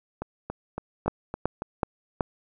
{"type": "two click trains", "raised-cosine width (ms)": 1, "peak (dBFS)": [-17, -9], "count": [6, 4], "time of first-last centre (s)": [[0.22, 1.621], [1.08, 2.208]], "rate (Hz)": [3.57, 2.66], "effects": []}